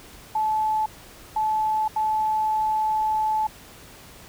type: tone bursts at uneven times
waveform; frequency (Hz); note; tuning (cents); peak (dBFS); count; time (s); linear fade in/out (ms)
sine; 866; A5; -28; -20; 3; 0.35-0.86 / 1.36-1.88 / 1.96-3.47; 5
effects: pink hiss -46 dBFS RMS until 4.28 s